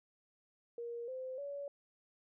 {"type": "tone with pitch steps", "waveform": "sine", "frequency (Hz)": [471.2, 516.8, 566.9], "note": ["A#4", "C5", "C#5"], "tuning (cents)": [19, -21, 39], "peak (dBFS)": -40, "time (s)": [0.78, 1.68], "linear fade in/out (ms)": 2, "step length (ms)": 300, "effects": []}